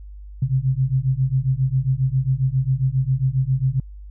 sine beating tone pair, 128.2 / 135.6 Hz, C3 / C#3, -35 / -38 cents, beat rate 7.4 Hz, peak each -20 dBFS, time 0.42-3.8 s, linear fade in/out 5 ms, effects added 50 Hz sine -35 dBFS peak until 4.1 s

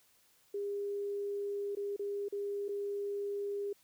sine tone with dropouts, 404.4 Hz, G#4, 46 cents flat, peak -34 dBFS, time 0.54-3.73 s, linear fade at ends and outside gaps 5 ms, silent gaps 1.752-1.769 / 1.964-1.993 / 2.285-2.324 / 2.683-2.689 s, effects white hiss -68 dBFS RMS until 3.83 s

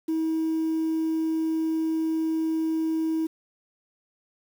sine tone, 320.7 Hz, E4, 48 cents flat, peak -21 dBFS, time 0.08-3.27 s, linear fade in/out 10 ms, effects tanh soft clip ceiling -21 dBFS + 8-bit

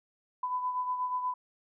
sine beating tone pair, 1000 / 1008.3 Hz, B5 / B5, +21 / +36 cents, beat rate 8.3 Hz, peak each -30 / -39 dBFS, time 0.43-1.34 s, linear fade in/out 5 ms, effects none

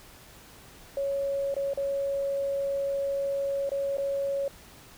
sine tone with dropouts, 555 Hz, C#5, 2 cents sharp, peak -26 dBFS, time 0.97-4.48 s, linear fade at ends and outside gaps 2 ms, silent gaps 1.542-1.565 / 1.735-1.774 / 3.693-3.717 / 3.971-3.982 s, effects pink hiss -51 dBFS RMS until 4.97 s

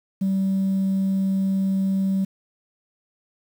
sine tone, 192.7 Hz, G3, 29 cents flat, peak -17 dBFS, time 0.21-2.25 s, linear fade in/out 10 ms, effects tanh soft clip ceiling -17 dBFS + 8-bit

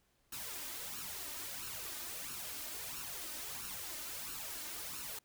white noise with flanger, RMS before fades -44 dBFS, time 0.32-5.19 s, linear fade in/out 5 ms, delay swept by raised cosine 0.72 to 3.32 ms, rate 1.5 Hz, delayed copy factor +0.65, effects pink hiss -75 dBFS RMS until 5.24 s

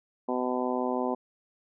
harmonic tone, 125.9 Hz, B2, 34 cents sharp, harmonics 2 / 3 / 4 / 5 / 6 / 7 / 8, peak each -31 / -33 / -34 / -35 / -36 / -36 / -37 dBFS, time 0.28-1.15 s, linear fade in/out 10 ms, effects none

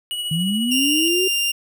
square tone with tremolo, 2923 Hz, F#7, 22 cents flat, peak -23 dBFS, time 0.11-1.08 s, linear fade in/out 0 ms, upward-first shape sine, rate 14 Hz, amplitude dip 35%
sine linear sweep, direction up, 154.7 to 383.5 Hz, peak -19 dBFS, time 0.31-1.28 s, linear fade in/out 5 ms
sawtooth tone, 2794 Hz, F7, in tune, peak -15 dBFS, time 0.71-1.52 s, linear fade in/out 10 ms
effects none

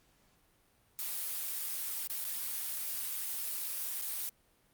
blue noise with dropouts, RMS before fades -37 dBFS, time 0.99-4.29 s, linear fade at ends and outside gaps 0 ms, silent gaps 2.071-2.099 / 2.243-2.249 / 4.014-4.02 s, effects pink hiss -69 dBFS RMS until 4.73 s + Opus 48 kbps

